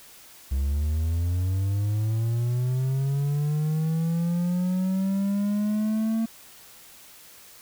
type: linear sweep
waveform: triangle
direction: up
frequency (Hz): 65.7 to 226.2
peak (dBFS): -20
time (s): 0.51-6.26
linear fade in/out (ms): 10
effects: white hiss -49 dBFS RMS until 7.61 s